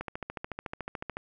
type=click train; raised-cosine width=0.5 ms; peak=-20 dBFS; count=17; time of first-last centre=0.01-1.169 s; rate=13.8 Hz; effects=none